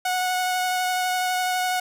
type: tone with vibrato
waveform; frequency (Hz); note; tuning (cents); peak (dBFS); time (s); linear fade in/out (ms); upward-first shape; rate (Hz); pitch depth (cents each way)
sawtooth; 734; F#5; -14; -18; 0.05-1.8; 5; sine; 12; 10
effects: none